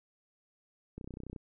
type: click train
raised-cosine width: 3 ms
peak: -30 dBFS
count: 13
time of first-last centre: 0.98-1.362 s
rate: 31.4 Hz
effects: none